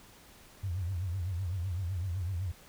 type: tone with vibrato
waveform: sine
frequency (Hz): 90.9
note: F#2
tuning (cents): -30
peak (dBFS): -31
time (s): 0.63-2.52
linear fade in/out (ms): 10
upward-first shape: triangle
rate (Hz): 7.9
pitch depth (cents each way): 180
effects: pink hiss -56 dBFS RMS until 2.68 s